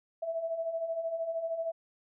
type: beating tone pair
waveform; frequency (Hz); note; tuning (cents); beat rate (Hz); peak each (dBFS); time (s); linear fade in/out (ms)
sine; 648 / 661; E5 / E5; -30 / +5; 13; -39 / -32; 0.22-1.72; 10
effects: none